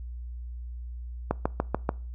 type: click train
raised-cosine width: 1 ms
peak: -10 dBFS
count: 5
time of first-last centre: 1.31-1.891 s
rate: 6.88 Hz
effects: noise-tail reverb RT60 0.4 s tail -23 dB re dry + added 60 Hz sine -35 dBFS peak until 2.14 s